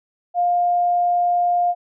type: tone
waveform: sine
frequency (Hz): 705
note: F5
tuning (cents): +16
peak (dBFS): -15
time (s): 0.34-1.75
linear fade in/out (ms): 50
effects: none